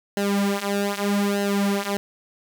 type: tone with flanger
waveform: sawtooth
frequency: 201.3 Hz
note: G3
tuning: 46 cents sharp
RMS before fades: -23 dBFS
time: 0.17-1.97 s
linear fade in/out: 0 ms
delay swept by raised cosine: 0.85 to 5.95 ms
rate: 0.81 Hz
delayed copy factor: -0.85
effects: none